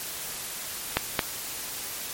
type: clicks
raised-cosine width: 0.3 ms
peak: -4 dBFS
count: 2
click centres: 0.97 / 1.192 s
effects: white hiss -35 dBFS RMS until 2.13 s + MP3 64 kbps